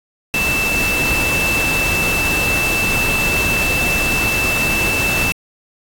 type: tone in noise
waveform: sine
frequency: 2649 Hz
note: E7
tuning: 8 cents sharp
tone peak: -16 dBFS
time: 0.34-5.32 s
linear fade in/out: 0 ms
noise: pink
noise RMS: -21 dBFS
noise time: 0.34-5.32 s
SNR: +2 dB
effects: AAC 64 kbps